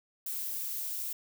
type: noise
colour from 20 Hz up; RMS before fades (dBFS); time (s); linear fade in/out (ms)
violet; -36; 0.26-1.13; 5
effects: none